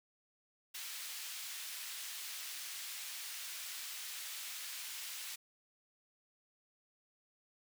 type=high-pass noise; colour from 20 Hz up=pink; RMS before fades=-45 dBFS; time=0.74-5.36 s; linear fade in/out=10 ms; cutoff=2400 Hz; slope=12 dB/octave; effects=none